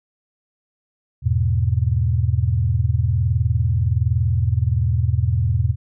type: chord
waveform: sine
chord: E major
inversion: none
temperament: equal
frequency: 82.41 / 103.83 / 123.47 Hz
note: E2 / G#2 / B2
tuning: 0 / 0 / 0 cents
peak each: -20 dBFS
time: 1.22-5.76 s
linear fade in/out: 50 ms
effects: none